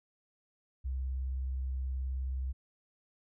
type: tone with vibrato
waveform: sine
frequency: 65.2 Hz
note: C2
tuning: 5 cents flat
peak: -32 dBFS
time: 0.84-2.53 s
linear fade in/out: 20 ms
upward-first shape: sine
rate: 19 Hz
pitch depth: 31 cents each way
effects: none